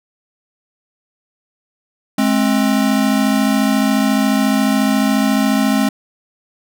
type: tone pair together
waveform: square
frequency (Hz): 211.3 / 265.5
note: G#3 / C4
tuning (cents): +30 / +25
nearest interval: major third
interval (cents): 395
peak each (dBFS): -16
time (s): 2.18-5.89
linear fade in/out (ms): 5
effects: none